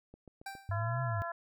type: click train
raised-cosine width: 2 ms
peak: -38 dBFS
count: 4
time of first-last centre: 0.14-0.552 s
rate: 7.28 Hz
type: tone with exponential decay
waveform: 25% pulse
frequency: 784 Hz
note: G5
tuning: in tune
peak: -34 dBFS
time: 0.46-0.82 s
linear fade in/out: 5 ms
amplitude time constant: 78 ms
type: linear two-way sweep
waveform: sine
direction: up then down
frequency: 96.3 to 130.81 to 96.3 Hz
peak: -32 dBFS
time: 0.69-1.22 s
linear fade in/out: 0 ms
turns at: 1.02 s
type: harmonic tone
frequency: 339.4 Hz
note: F4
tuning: 49 cents flat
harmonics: 2 / 3 / 4 / 5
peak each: -39 / -41 / -42 / -43 dBFS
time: 0.71-1.32 s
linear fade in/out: 5 ms
effects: none